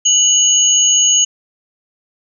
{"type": "tone pair together", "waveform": "sine", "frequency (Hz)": [2960, 6645], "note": ["F#7", "G#8"], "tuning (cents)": [0, 0], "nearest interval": "octave + major second", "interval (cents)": 1400, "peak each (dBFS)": [-14, -10], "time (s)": [0.05, 1.25], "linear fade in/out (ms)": 10, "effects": []}